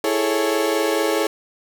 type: chord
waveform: 35% pulse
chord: A major seventh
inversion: second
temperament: equal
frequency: 329.6 / 415.3 / 440 / 554.4 Hz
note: E4 / G#4 / A4 / C#5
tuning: 0 / 0 / 0 / 0 cents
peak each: -22 dBFS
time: 0.04-1.27 s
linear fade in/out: 2 ms
effects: none